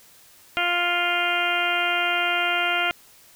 harmonic tone, 350 Hz, F4, 4 cents sharp, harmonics 1 / 2 / 3 / 4 / 5 / 6 / 7 / 8 / 9, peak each -34 / -27 / -36 / -25 / -37 / -28 / -29 / -28 / -33 dBFS, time 0.57-2.91 s, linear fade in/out 0 ms, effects white hiss -52 dBFS RMS until 3.35 s

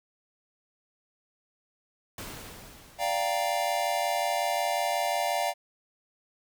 pink noise with exponential decay, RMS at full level -38 dBFS, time 2.18-4.16 s, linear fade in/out 2 ms, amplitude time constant 430 ms
square chord, G minor seventh, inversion second, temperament equal, 587.3 / 698.5 / 784 / 932.3 Hz, D5 / F5 / G5 / Bb5, 0 / 0 / 0 / 0 cents, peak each -33 / -30 / -33 / -35 dBFS, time 2.98-5.54 s, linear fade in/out 50 ms
effects none

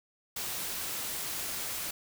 white noise, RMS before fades -36 dBFS, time 0.36-1.91 s, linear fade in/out 5 ms, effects none

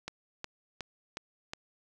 click train, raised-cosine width 0.2 ms, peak -20 dBFS, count 5, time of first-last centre 0.08-1.535 s, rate 2.75 Hz, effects none

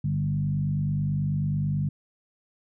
sine tone with frequency modulation, 147.3 Hz, D3, 6 cents sharp, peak -23 dBFS, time 0.04-1.89 s, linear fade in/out 5 ms, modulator 49.2 Hz, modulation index 0.9, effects none

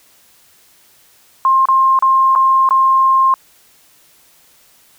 sine tone with dropouts, 1061 Hz, C6, 24 cents sharp, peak -8 dBFS, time 1.45-3.34 s, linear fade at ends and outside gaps 1 ms, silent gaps 1.655-1.686 / 1.99-2.024 / 2.352-2.359 / 2.69-2.708 s, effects white hiss -50 dBFS RMS until 4.98 s

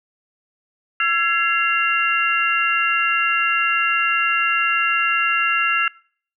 sine tone cluster, 1345 / 1671 / 2094 / 2766 Hz, E6 / G#6 / C7 / F7, +34 / +10 / +1 / -17 cents, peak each -20 / -24 / -25 / -20 dBFS, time 1-5.88 s, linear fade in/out 2 ms, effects noise-tail reverb RT60 0.5 s tail -24 dB re dry

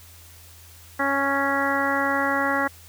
harmonic tone, 277.2 Hz, C#4, in tune, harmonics 1 / 2 / 3 / 4 / 5 / 6 / 7, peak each -28 / -28 / -28 / -28 / -28 / -28 / -28 dBFS, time 0.99-2.68 s, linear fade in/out 10 ms, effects added 84 Hz sine -48 dBFS peak until 2.88 s + white hiss -49 dBFS RMS until 2.88 s

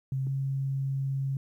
sine tone pair in turn, 133.5 / 135.91 Hz, C3 / C#3, +35 / -34 cents, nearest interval unison, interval 31 cents, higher second, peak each -27 dBFS, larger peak neither, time 0.12-0.27 / 0.27-1.37 s, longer second, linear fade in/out 2 ms, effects 11-bit

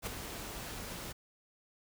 pink noise with ADSR envelope, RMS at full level -36 dBFS, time 0.02-1.13 s, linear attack 51 ms, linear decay 3 ms, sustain -7 dB, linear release 18 ms, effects none

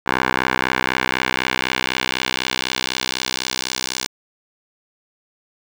10% pulse tone with band-pass filter sweep, 64 Hz, C2, 38 cents flat, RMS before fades -22 dBFS, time 0.06-4.07 s, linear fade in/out 10 ms, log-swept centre 1400 to 5800 Hz, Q 1.2, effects none

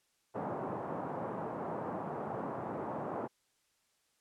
white band-pass noise, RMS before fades -39 dBFS, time 0.34-3.28 s, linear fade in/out 20 ms, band 120 to 960 Hz, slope 24 dB/octave, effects white hiss -75 dBFS RMS until 4.2 s + low-pass 10000 Hz 12 dB/octave

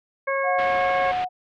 harmonic tone, 546 Hz, C#5, 26 cents flat, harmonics 1 / 2 / 3 / 4, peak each -24 / -27 / -29 / -30 dBFS, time 0.27-1.12 s, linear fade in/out 10 ms
sine tone with pitch glide, 724 to 732 Hz, F#5 to F#5, -38 to -19 cents, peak -22 dBFS, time 0.43-1.29 s, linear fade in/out 50 ms, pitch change +19 cents, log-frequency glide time 0.69-1.14 s
white low-pass noise, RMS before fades -35 dBFS, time 0.58-1.25 s, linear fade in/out 10 ms, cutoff 3000 Hz, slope 24 dB/octave
effects none

